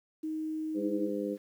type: tone with pitch glide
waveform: sine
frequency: 313.4 to 317 Hz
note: D#4 to D#4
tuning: +13 to +32 cents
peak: -32 dBFS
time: 0.23-1.1 s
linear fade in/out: 10 ms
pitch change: +19 cents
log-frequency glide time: 0.73-0.89 s
type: harmonic tone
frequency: 101.8 Hz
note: G#2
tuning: 34 cents flat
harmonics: 2 / 3 / 4 / 5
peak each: -37 / -35 / -37 / -36 dBFS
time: 0.74-1.38 s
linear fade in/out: 50 ms
effects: 10-bit